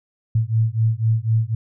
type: beating tone pair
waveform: sine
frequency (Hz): 110 / 114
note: A2 / A#2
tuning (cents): 0 / -38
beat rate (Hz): 4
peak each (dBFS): -19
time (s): 0.35-1.55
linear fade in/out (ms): 5
effects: none